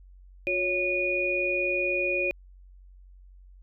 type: tone cluster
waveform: sine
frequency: 359.8 / 555 / 2456 Hz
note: F#4 / C#5 / D#7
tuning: -48 / +2 / -23 cents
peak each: -31 / -30 / -26 dBFS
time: 0.47-2.31 s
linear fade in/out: 0 ms
effects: added 46 Hz sine -48 dBFS peak until 3.62 s